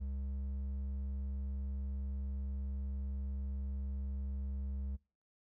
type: tone with hard clipping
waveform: sine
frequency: 67.8 Hz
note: C#2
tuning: 38 cents flat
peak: -38 dBFS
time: 0-4.97 s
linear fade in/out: 20 ms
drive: 5 dB
effects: noise-tail reverb RT60 0.4 s tail -25 dB re dry

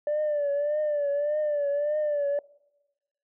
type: tone with vibrato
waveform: sine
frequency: 587.3 Hz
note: D5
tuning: in tune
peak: -22 dBFS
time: 0.07-2.39 s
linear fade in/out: 2 ms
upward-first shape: triangle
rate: 1.7 Hz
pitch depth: 73 cents each way
effects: noise-tail reverb RT60 1.0 s tail -24 dB re dry + tanh soft clip ceiling -21 dBFS

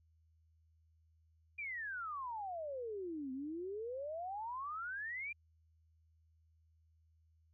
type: exponential two-way sweep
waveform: sine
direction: down then up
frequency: 2428 to 254.9 to 2428 Hz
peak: -40 dBFS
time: 1.58-5.33 s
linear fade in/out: 10 ms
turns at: 3.32 s
effects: added 80 Hz sine -68 dBFS peak until 7.53 s

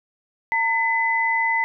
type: tone pair together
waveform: sine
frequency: 911 / 2012 Hz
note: A#5 / B6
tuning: -40 / +32 cents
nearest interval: octave + major second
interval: 1372 cents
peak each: -22 / -20 dBFS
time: 0.52-1.64 s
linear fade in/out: 0 ms
effects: none

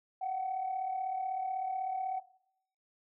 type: tone pair together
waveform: sine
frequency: 721.9 / 758 Hz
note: F#5 / F#5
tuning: -43 / +42 cents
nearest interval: minor second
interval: 85 cents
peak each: -39 / -33 dBFS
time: 0.21-2.2 s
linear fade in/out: 10 ms
effects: noise-tail reverb RT60 0.7 s tail -18 dB re dry + tanh soft clip ceiling -27 dBFS

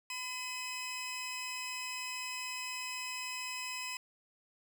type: tone pair together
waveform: 20% pulse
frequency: 1010.4 / 2548 Hz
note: B5 / D#7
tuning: +39 / +41 cents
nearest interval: octave + major third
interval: 1602 cents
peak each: -38 / -35 dBFS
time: 0.1-3.97 s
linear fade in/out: 2 ms
effects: none

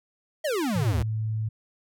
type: exponential sweep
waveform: square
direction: down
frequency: 659.3 to 61.74 Hz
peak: -25 dBFS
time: 0.44-1.03 s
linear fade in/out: 10 ms
type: tone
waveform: sine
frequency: 109.5 Hz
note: A2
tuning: 8 cents flat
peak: -25 dBFS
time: 0.75-1.49 s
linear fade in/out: 10 ms
effects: none

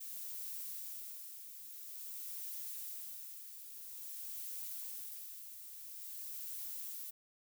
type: noise with tremolo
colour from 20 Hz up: violet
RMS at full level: -44 dBFS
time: 0-7.11 s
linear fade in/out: 10 ms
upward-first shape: sine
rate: 0.49 Hz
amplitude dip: 55%
effects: none

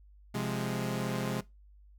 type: chord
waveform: sawtooth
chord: F minor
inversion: second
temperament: equal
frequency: 130.81 / 174.61 / 207.7 Hz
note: C3 / F3 / Ab3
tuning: 0 / 0 / 0 cents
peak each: -31 / -34 / -31 dBFS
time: 0.34-1.41 s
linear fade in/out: 10 ms
effects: noise-tail reverb RT60 0.2 s tail -19 dB re dry + added 50 Hz sine -54 dBFS peak until 1.98 s

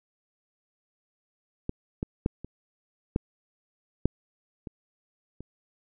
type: clicks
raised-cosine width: 3 ms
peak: -16 / -16 / -11 / -25 / -11 / -8 / -24 / -27 dBFS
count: 8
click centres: 1.694 / 2.029 / 2.261 / 2.446 / 3.161 / 4.056 / 4.672 / 5.406 s
effects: none

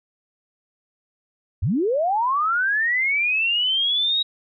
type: linear sweep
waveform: sine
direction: up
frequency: 67.6 to 3829 Hz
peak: -18 dBFS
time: 1.62-4.23 s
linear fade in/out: 10 ms
effects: none

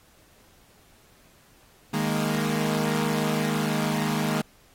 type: chord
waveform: sawtooth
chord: D# suspended fourth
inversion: none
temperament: equal with one note detuned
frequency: 155.56 / 206.8 / 233.1 Hz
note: D#3 / G#3 / A#3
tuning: 0 / -7 / 0 cents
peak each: -24 dBFS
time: 1.93-4.42 s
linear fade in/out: 10 ms
effects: pink hiss -58 dBFS RMS until 4.74 s + AAC 48 kbps

